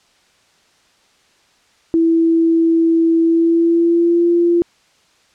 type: tone with pitch glide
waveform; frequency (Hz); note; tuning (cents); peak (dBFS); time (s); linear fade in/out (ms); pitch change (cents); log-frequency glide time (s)
sine; 329.6 to 343.6; E4 to F4; 0 to -28; -10; 1.94-4.62; 0; +72; 3.21-4.28
effects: white hiss -55 dBFS RMS until 5.34 s + low-pass 6000 Hz 12 dB/octave